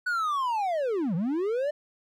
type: linear two-way sweep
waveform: triangle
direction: down then up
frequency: 1496 to 155.1 to 607 Hz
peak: -23 dBFS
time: 0.06-1.71 s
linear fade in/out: 10 ms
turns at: 1.15 s
effects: none